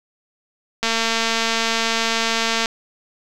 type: click train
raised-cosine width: 0.2 ms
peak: -3 dBFS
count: 416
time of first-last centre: 0.83-2.658 s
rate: 227 Hz
effects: none